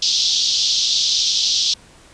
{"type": "band-pass noise", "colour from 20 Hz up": "pink", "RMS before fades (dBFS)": -18, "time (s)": [0.02, 1.74], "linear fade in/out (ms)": 5, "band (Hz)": [3400, 5900], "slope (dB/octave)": 48, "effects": ["pink hiss -47 dBFS RMS until 2.13 s", "resampled to 22050 Hz"]}